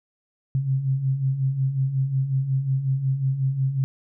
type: beating tone pair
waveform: sine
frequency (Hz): 130 / 135.5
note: C3 / C#3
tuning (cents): -11 / -39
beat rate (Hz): 5.5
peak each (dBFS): -28 / -21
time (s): 0.55-3.84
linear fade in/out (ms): 0
effects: none